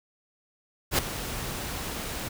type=noise with ADSR envelope; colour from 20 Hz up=pink; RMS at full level=-20 dBFS; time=0.91-2.29 s; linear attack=77 ms; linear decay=3 ms; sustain=-14 dB; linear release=14 ms; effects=none